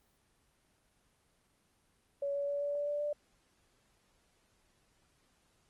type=tone with pitch steps; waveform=sine; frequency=563 / 567.2 / 571.5 / 575.8 / 580.2 / 584.5 / 588.9 Hz; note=C#5 / C#5 / D5 / D5 / D5 / D5 / D5; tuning=+27 / +40 / -47 / -34 / -21 / -8 / +5 cents; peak=-32 dBFS; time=2.22-3.13 s; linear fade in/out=5 ms; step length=130 ms; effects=pink hiss -72 dBFS RMS until 5.69 s + Opus 24 kbps